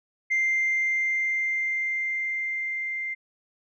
sine tone with level ramp, 2093 Hz, C7, in tune, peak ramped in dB -19 to -28 dBFS, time 0.3-3.15 s, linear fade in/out 20 ms, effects tanh soft clip ceiling -18 dBFS

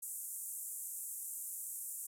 pink band-pass noise, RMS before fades -44 dBFS, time 0.02-2.07 s, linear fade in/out 10 ms, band 7600 to 14000 Hz, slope 48 dB/octave, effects none

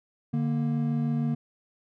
triangle tone pair together, 147.41 / 234 Hz, D3 / A#3, +7 / +7 cents, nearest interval minor sixth, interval 800 cents, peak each -25 dBFS, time 0.33-1.35 s, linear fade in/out 10 ms, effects none

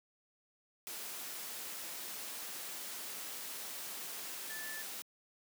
sine tone in noise, 1751 Hz, A6, 9 cents flat, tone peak -44 dBFS, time 4.5-4.82 s, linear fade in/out 0 ms, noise white, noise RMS -44 dBFS, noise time 0.87-5.02 s, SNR -3 dB, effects high-pass 200 Hz 12 dB/octave

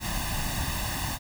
pink noise with comb filter, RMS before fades -30 dBFS, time 0-1.19 s, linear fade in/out 50 ms, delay 1.1 ms, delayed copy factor +0.8, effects none

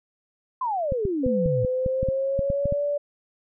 sine exponential sweep, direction down, 1062 to 110.8 Hz, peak -23 dBFS, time 0.61-1.64 s, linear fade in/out 5 ms
clicks, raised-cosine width 5 ms, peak -15 dBFS, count 12, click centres 0.922 / 1.053 / 1.264 / 1.46 / 1.648 / 1.862 / 2.03 / 2.087 / 2.392 / 2.502 / 2.656 / 2.724 s
sine tone with pitch glide, 507 to 579 Hz, B4 to D5, +45 to -25 cents, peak -22 dBFS, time 1.23-2.98 s, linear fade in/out 10 ms, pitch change +230 cents, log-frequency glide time 1.67-2.83 s
effects none

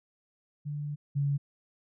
sine tone pair in turn, 146.83 / 141.71 Hz, D3 / C#3, 0 / +39 cents, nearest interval minor second, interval 61 cents, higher first, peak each -32 / -25 dBFS, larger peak second, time 0.65-0.96 / 1.15-1.38 s, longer first, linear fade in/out 20 ms, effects none

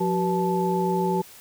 sine tone cluster, 177.6 / 379.7 / 487.6 / 872 Hz, F3 / F#4 / B4 / A5, +29 / +45 / -22 / -16 cents, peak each -25 / -25 / -32 / -26 dBFS, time 0-1.22 s, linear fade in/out 10 ms, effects white hiss -47 dBFS RMS until 1.4 s

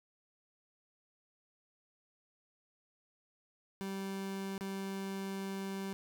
30% pulse tone with dropouts, 194.3 Hz, G3, 15 cents flat, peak -35 dBFS, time 3.81-5.93 s, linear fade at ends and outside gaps 0 ms, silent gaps 4.579-4.609 s, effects none

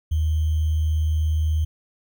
sine tone with sample-and-hold, 78.3 Hz, D#2, 11 cents sharp, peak -18 dBFS, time 0.11-1.65 s, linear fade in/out 10 ms, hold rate 3150 Hz, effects none

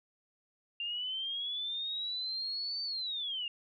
sine linear two-way sweep, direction up then down, 2777 to 4579 to 2777 Hz, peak -34 dBFS, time 0.8-3.48 s, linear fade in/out 2 ms, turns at 2.83 s, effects none

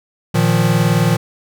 square chord, Bb suspended fourth, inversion none, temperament equal, 116.54 / 155.56 / 174.61 Hz, Bb2 / Eb3 / F3, 0 / 0 / 0 cents, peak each -17 dBFS, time 0.34-1.17 s, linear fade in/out 10 ms, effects none

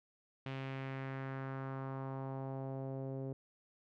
sawtooth tone with low-pass filter sweep, 134 Hz, C3, 42 cents sharp, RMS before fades -42 dBFS, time 0.46-3.33 s, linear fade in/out 2 ms, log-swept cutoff 2900 to 470 Hz, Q 1.9, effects none

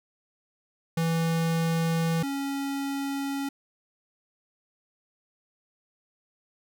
square tone pair in turn, 164.81 / 277.2 Hz, E3 / C#4, 0 / 0 cents, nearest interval major sixth, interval 900 cents, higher second, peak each -24 / -29 dBFS, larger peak first, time 0.97-2.23 / 2.23-3.49 s, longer neither, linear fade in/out 5 ms, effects none

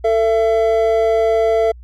triangle tone pair together, 446.8 / 671 Hz, A4 / E5, +27 / +31 cents, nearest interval perfect fifth, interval 704 cents, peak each -13 dBFS, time 0.04-1.72 s, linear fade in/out 10 ms, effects added 60 Hz sine -35 dBFS peak until 1.83 s

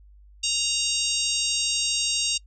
harmonic tone, 932.3 Hz, A#5, in tune, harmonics 3 / 4 / 5 / 6 / 7 / 8 / 9, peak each -28 / -29 / -30 / -31 / -31 / -32 / -33 dBFS, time 0.43-2.38 s, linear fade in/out 10 ms, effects noise-tail reverb RT60 0.1 s tail -26 dB re dry + added 50 Hz sine -48 dBFS peak until 2.46 s

